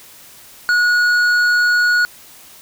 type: tone with hard clipping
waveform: sine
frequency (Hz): 1454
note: F#6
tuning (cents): -31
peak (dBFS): -13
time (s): 0.69-2.05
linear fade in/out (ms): 0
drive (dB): 7
effects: white hiss -42 dBFS RMS until 2.61 s